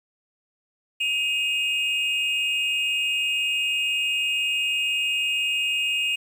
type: tone pair together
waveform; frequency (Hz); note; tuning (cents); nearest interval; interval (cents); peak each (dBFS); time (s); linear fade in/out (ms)
triangle; 2526 / 2826; D#7 / F7; +26 / +20; major second; 194; -23 / -23; 1-6.16; 10
effects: 9-bit